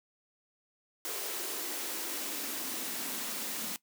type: noise with high-pass filter sweep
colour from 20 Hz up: white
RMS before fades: -37 dBFS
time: 1.05-3.76 s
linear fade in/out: 0 ms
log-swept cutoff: 390 to 210 Hz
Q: 3.6
effects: noise-tail reverb RT60 0.1 s tail -19 dB re dry